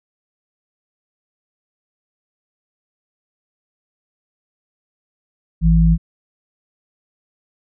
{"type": "tone pair together", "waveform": "sine", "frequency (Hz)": [55, 164.81], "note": ["A1", "E3"], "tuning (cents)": [0, 0], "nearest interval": "octave + perfect fifth", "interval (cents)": 1900, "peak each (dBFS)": -12, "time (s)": [5.61, 5.98], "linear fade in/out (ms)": 50, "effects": []}